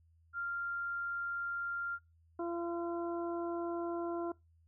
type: tone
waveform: sine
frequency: 1392 Hz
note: F6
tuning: 6 cents flat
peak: -35 dBFS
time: 0.33-1.99 s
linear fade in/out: 50 ms
type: harmonic tone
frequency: 341.5 Hz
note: F4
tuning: 39 cents flat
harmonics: 1 / 2 / 3 / 4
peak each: -36 / -42 / -46 / -48 dBFS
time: 2.39-4.32 s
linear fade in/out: 5 ms
effects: noise-tail reverb RT60 0.2 s tail -22 dB re dry + added 82 Hz sine -64 dBFS peak until 4.67 s